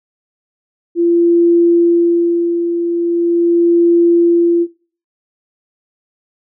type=tone with tremolo; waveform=sine; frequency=342 Hz; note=F4; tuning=36 cents flat; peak=-7 dBFS; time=0.95-4.67 s; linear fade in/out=50 ms; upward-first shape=sine; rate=0.41 Hz; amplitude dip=55%; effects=noise-tail reverb RT60 0.4 s tail -18 dB re dry